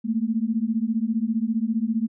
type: beating tone pair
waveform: sine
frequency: 217.1 / 232.1 Hz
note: A3 / A#3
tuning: -23 / -7 cents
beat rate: 15 Hz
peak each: -24 dBFS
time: 0.04-2.08 s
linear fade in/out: 20 ms
effects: none